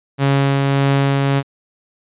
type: tone with tremolo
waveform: sawtooth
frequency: 138.4 Hz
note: C#3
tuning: 2 cents flat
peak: -8 dBFS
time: 0.18-1.43 s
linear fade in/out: 50 ms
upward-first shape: triangle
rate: 1.7 Hz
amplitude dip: 25%
effects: resampled to 8000 Hz